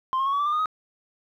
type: tone with pitch steps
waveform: sine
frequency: 1046.5 / 1074.7 / 1103.6 / 1133.3 / 1163.9 / 1195.2 / 1227.4 / 1260.4 Hz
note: C6 / C6 / C#6 / C#6 / D6 / D6 / D#6 / D#6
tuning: 0 / +46 / -8 / +38 / -16 / +30 / -24 / +22 cents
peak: -19 dBFS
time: 0.13-0.658 s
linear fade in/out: 0 ms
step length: 66 ms
effects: tanh soft clip ceiling -20 dBFS + 10-bit